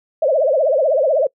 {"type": "tone with vibrato", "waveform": "sine", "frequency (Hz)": 580, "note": "D5", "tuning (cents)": -22, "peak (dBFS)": -12, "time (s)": [0.22, 1.27], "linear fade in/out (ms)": 5, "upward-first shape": "triangle", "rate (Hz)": 16, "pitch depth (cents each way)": 260, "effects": ["noise-tail reverb RT60 0.1 s tail -25 dB re dry"]}